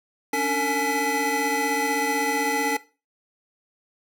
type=tone cluster; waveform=square; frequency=277.1 / 292.9 / 454.2 / 842 / 1994 Hz; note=C#4 / D4 / A#4 / G#5 / B6; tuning=-1 / -5 / -45 / +24 / +16 cents; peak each=-31 / -32 / -28 / -27 / -29 dBFS; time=0.33-2.77 s; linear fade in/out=5 ms; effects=noise-tail reverb RT60 0.3 s tail -17 dB re dry